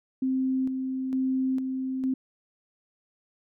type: tone with tremolo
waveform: sine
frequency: 261.6 Hz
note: C4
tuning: in tune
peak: -23 dBFS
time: 0.22-2.14 s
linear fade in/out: 5 ms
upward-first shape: square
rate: 1.1 Hz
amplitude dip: 40%
effects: none